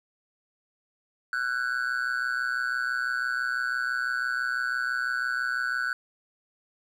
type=tone with amplitude modulation; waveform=triangle; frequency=1491 Hz; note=F#6; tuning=13 cents sharp; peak=-20 dBFS; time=1.33-5.93 s; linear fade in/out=2 ms; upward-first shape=sine; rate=126 Hz; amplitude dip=95%; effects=none